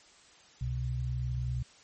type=tone pair together; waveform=sine; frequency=65.41 / 124.91 Hz; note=C2 / B2; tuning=0 / +20 cents; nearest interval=major seventh; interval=1120 cents; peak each=-34 / -32 dBFS; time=0.61-1.63 s; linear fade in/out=5 ms; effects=white hiss -58 dBFS RMS until 1.83 s + MP3 32 kbps